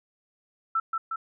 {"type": "tone with echo", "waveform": "sine", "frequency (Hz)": 1329, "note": "E6", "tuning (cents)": 14, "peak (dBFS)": -22, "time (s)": [0.75, 0.8], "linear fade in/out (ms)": 5, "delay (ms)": 180, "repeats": 2, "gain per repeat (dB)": -3, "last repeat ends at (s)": 1.16, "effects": []}